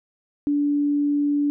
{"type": "tone", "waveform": "sine", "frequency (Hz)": 289.6, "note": "D4", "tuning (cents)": -24, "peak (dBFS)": -18, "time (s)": [0.47, 1.5], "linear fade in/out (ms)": 0, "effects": []}